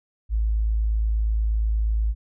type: tone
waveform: sine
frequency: 54.2 Hz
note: A1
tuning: 25 cents flat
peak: -19 dBFS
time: 0.29-2.15 s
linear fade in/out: 50 ms
effects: none